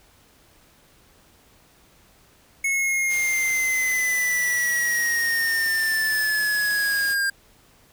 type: linear sweep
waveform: square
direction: down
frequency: 2193 to 1597 Hz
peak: -21 dBFS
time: 2.64-7.3 s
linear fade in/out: 5 ms
type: noise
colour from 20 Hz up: white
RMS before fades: -36 dBFS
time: 3.08-7.16 s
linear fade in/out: 50 ms
effects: pink hiss -56 dBFS RMS until 7.92 s